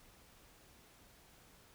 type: silence
effects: pink hiss -63 dBFS RMS until 1.74 s